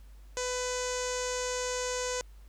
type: tone with low-pass filter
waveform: sawtooth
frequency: 500 Hz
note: B4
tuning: 21 cents sharp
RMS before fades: -33 dBFS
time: 0.37-2.21 s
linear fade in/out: 0 ms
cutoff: 6800 Hz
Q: 5
effects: added 50 Hz sine -48 dBFS peak until 2.48 s + pink hiss -65 dBFS RMS until 2.48 s